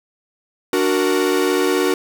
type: chord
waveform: 45% pulse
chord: D augmented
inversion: none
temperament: equal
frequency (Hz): 293.7 / 370 / 466.2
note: D4 / F#4 / A#4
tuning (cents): 0 / 0 / 0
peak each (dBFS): -21 / -18 / -21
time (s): 0.73-1.94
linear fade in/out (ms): 2
effects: none